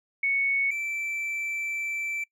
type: tone pair in turn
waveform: sine / triangle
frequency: 2217 / 2331 Hz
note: C#7 / D7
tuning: 0 / -14 cents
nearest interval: minor second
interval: 86 cents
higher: second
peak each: -22 / -27 dBFS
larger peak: first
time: 0.23-0.71 / 0.71-2.24 s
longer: second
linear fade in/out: 5 ms
effects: noise-tail reverb RT60 0.1 s tail -24 dB re dry